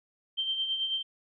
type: tone with tremolo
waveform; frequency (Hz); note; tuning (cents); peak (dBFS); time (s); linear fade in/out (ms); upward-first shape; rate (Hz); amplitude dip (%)
sine; 3136; G7; 0; -26; 0.37-1.03; 20; sine; 9.2; 50
effects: none